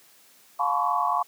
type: tone cluster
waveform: sine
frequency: 708 / 861 / 1002 / 1093 / 1136 Hz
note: F5 / A5 / B5 / C#6 / C#6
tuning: +23 / -38 / +25 / -25 / +42 cents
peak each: -28 dBFS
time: 0.59-1.23 s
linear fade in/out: 10 ms
effects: white hiss -56 dBFS RMS until 1.27 s + high-pass 150 Hz 12 dB/octave